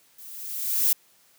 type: noise with level ramp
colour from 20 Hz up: violet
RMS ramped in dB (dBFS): -45 to -19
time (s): 0.18-0.93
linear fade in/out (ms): 5
effects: white hiss -60 dBFS RMS until 1.38 s + high-pass 100 Hz 12 dB/octave